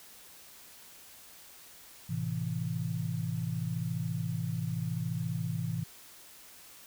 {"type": "chord", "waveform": "sine", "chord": "A minor", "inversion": "none", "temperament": "equal", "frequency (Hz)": [110, 130.81, 164.81], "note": ["A2", "C3", "E3"], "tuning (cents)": [0, 0, 0], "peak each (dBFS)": [-36, -36, -34], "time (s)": [2.09, 5.84], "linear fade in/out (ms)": 10, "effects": ["white hiss -53 dBFS RMS until 6.86 s"]}